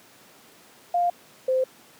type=tone pair in turn; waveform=sine; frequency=701 / 518.4 Hz; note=F5 / C5; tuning=+6 / -16 cents; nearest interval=perfect fourth; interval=522 cents; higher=first; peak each=-19 dBFS; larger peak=neither; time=0.94-1.1 / 1.48-1.64 s; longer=neither; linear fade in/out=5 ms; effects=pink hiss -52 dBFS RMS until 1.99 s + high-pass 200 Hz 12 dB/octave